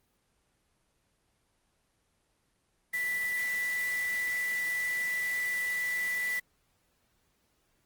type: tone in noise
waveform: sine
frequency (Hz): 1975.5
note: B6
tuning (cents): 0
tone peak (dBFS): -29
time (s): 2.93-6.4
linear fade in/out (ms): 10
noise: white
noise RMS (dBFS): -43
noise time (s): 2.93-6.4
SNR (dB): +11
effects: pink hiss -73 dBFS RMS until 7.85 s + Opus 24 kbps